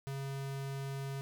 square tone, 137 Hz, C#3, 20 cents flat, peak -38 dBFS, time 0.07-1.21 s, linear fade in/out 0 ms, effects none

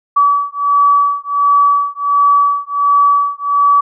sine beating tone pair, 1144 / 1145.4 Hz, D6 / D6, -46 / -44 cents, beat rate 1.4 Hz, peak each -12 dBFS, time 0.16-3.81 s, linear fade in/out 10 ms, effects none

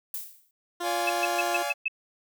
violet noise with exponential decay, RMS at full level -31 dBFS, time 0.14-0.51 s, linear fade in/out 2 ms, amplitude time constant 79 ms
15% pulse tone, 349.2 Hz, F4, in tune, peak -24 dBFS, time 0.8-1.63 s, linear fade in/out 10 ms
sawtooth chord, D diminished, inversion none, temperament equal with one note detuned, 574.2 / 698.5 / 830.6 Hz, D5 / F5 / Ab5, -39 / 0 / 0 cents, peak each -29 dBFS, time 0.82-1.74 s, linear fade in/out 50 ms
sine tone bursts, 2600 Hz, E7, 24 cents flat, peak -23 dBFS, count 6, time 1.07-1.882 s, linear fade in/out 5 ms, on 27 ms, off 130 ms
effects none

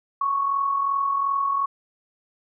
sine tone with amplitude modulation, 1108.7 Hz, C#6, in tune, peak -18 dBFS, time 0.21-1.66 s, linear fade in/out 5 ms, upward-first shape sine, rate 42.7 Hz, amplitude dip 50%, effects none

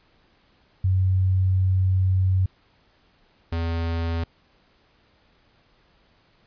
sine / square tone pair in turn, 93.7 / 83.32 Hz, F#2 / E2, +22 / +19 cents, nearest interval major second, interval 203 cents, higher first, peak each -17 / -24 dBFS, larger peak first, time 0.84-2.46 / 3.52-4.24 s, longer first, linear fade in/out 5 ms, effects pink hiss -61 dBFS RMS until 6.46 s + resampled to 11025 Hz

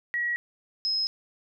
sine tone pair in turn, 1915 / 5130 Hz, A#6 / E8, +46 / -48 cents, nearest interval octave + perfect fourth, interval 1706 cents, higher second, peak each -25 / -24 dBFS, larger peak second, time 0.14-0.36 / 0.85-1.07 s, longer neither, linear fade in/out 0 ms, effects none

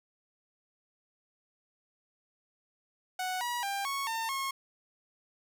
sawtooth tone with pitch steps, 740 / 965 / 795 / 1105 / 904 / 1085 Hz, F#5 / B5 / G5 / C#6 / A5 / C#6, 0 / -40 / +24 / -6 / +47 / -37 cents, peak -28 dBFS, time 3.19-4.51 s, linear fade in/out 5 ms, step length 220 ms, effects none

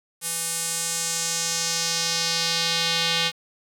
square tone with band-pass filter sweep, 166.7 Hz, E3, 20 cents sharp, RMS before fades -25 dBFS, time 0.21-3.32 s, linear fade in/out 50 ms, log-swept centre 9900 to 3500 Hz, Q 2, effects 7-bit

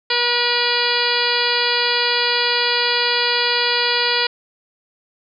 harmonic tone with a mistuned harmonic, 482 Hz, B4, 42 cents flat, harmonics 1 / 2 / 3 / 4 / 5 / 6 / 7 / 8 / 9 / 10, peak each -25 / -25 / -25 / -25 / -25 / -25 / -25 / -25 / -25 / -25 dBFS, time 0.1-4.27 s, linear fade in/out 5 ms, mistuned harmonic 8, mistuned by +54 cents, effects none

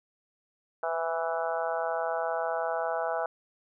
harmonic tone with a mistuned harmonic, 164.81 Hz, E3, in tune, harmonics 3 / 4 / 5 / 6 / 7 / 8 / 9, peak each -35 / -31 / -34 / -39 / -42 / -38 / -39 dBFS, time 0.83-3.26 s, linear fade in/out 2 ms, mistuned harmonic 3, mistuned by +17 cents, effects none

